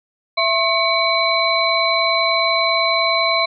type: tone cluster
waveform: sine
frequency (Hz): 664 / 1075 / 2262 / 4025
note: E5 / C6 / C#7 / B7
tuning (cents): +12 / +47 / +34 / +32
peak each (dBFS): -20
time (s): 0.37-3.46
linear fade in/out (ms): 10
effects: none